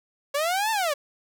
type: linear two-way sweep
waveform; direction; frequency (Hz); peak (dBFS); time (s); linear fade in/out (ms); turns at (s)
sawtooth; up then down; 550 to 908 to 550; -19; 0.34-0.94; 10; 0.71
effects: none